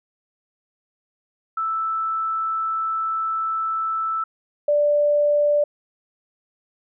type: tone pair in turn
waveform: sine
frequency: 1318.5 / 587.3 Hz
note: E6 / D5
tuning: 0 / 0 cents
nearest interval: octave + major second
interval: 1400 cents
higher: first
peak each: -21 / -15 dBFS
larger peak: second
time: 1.57-4.24 / 4.68-5.64 s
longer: first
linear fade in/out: 5 ms
effects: none